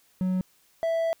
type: tone pair in turn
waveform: triangle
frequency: 185 / 659.3 Hz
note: F#3 / E5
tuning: 0 / 0 cents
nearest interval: octave + minor seventh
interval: 2200 cents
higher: second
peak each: -21 dBFS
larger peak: neither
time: 0.21-0.41 / 0.83-1.13 s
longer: second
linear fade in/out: 0 ms
effects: white hiss -63 dBFS RMS until 1.2 s